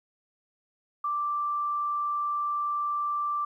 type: tone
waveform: sine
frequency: 1174.7 Hz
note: D6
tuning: in tune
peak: -26 dBFS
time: 1.04-3.45 s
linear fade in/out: 5 ms
effects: 11-bit